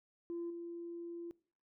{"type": "tone with level steps", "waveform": "sine", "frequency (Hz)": 341.5, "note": "F4", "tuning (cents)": -39, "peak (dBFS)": [-37, -42], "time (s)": [0.3, 1.31], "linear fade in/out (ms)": 0, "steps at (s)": 0.5, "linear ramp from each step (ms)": 5, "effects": ["noise-tail reverb RT60 0.5 s tail -22 dB re dry", "tanh soft clip ceiling -35 dBFS"]}